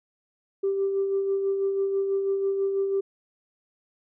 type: tone with tremolo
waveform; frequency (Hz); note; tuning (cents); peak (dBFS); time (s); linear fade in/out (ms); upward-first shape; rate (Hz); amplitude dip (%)
sine; 392; G4; 0; -20; 0.63-3.01; 10; sine; 6.1; 40
effects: tanh soft clip ceiling -17 dBFS